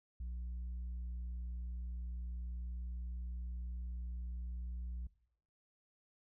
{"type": "tone", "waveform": "sine", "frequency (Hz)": 60.2, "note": "B1", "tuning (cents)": -44, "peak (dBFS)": -37, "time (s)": [0.2, 5.07], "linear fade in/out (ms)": 5, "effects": ["noise-tail reverb RT60 0.7 s tail -21 dB re dry", "tanh soft clip ceiling -39 dBFS"]}